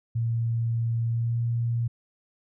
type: tone with pitch glide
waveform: sine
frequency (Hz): 115.6 to 117.48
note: A#2 to A#2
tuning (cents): -14 to +14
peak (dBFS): -23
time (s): 0.15-1.88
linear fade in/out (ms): 10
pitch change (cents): +28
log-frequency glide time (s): 1.07-1.39
effects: none